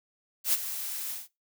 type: noise with ADSR envelope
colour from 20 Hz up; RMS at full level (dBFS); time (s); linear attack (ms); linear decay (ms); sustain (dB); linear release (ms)
blue; -23; 0.44-1.28; 91; 29; -12; 160
effects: noise-tail reverb RT60 0.2 s tail -19 dB re dry